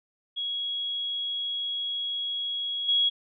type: tone with level steps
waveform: sine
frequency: 3322 Hz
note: G#7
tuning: in tune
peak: -28 / -20 dBFS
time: 0.36-3.1 s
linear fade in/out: 20 ms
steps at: 2.88 s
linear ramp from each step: 10 ms
effects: none